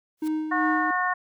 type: noise with exponential growth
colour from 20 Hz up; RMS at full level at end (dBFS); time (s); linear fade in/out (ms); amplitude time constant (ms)
white; -39; 0.17-0.28; 5; 22
type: tone with tremolo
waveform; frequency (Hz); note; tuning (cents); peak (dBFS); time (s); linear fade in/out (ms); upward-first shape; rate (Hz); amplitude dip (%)
triangle; 311.1; D#4; 0; -21; 0.22-0.91; 5; sine; 2.7; 50
type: harmonic tone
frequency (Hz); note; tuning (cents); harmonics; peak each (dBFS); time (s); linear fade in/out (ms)
363.3; F#4; -32; 2 / 3 / 4 / 5; -28 / -26 / -31 / -27; 0.51-1.14; 10
effects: none